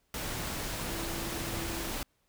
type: tone in noise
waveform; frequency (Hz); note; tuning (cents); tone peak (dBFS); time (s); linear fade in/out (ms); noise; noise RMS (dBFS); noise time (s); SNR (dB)
sine; 334.5; E4; +25; -41; 0.89-1.91; 2; pink; -36; 0.14-2.03; -8
effects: pink hiss -74 dBFS RMS until 2.28 s